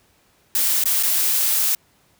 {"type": "noise with dropouts", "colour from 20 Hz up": "blue", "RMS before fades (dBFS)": -19, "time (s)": [0.55, 1.75], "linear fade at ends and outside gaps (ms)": 2, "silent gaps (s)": [[0.839, 0.856], [1.028, 1.033]], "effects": ["pink hiss -59 dBFS RMS until 2.19 s", "high-pass 60 Hz 12 dB/octave"]}